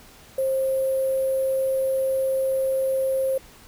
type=tone with sample-and-hold; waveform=sine; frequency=531 Hz; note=C5; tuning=25 cents sharp; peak=-20 dBFS; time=0.38-3.38 s; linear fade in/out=5 ms; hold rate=11025 Hz; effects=pink hiss -49 dBFS RMS until 3.67 s